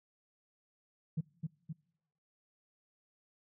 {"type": "tone with echo", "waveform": "sine", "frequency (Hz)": 158.4, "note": "D#3", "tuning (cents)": 31, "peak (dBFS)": -29, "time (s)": [1.17, 1.21], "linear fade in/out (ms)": 10, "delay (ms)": 260, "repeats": 2, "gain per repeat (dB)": -4, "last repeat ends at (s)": 1.73, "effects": ["noise-tail reverb RT60 0.9 s tail -26 dB re dry", "tanh soft clip ceiling -27 dBFS"]}